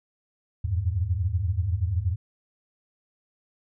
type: tone cluster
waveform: sine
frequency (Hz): 81.7 / 90 / 102.6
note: E2 / F#2 / G#2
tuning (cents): -15 / -47 / -21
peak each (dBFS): -27 / -28 / -27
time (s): 0.64-2.16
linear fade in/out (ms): 10
effects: none